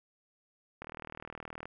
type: click train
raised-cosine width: 0.5 ms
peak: -27 dBFS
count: 34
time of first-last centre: 0.82-1.655 s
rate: 39.5 Hz
effects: none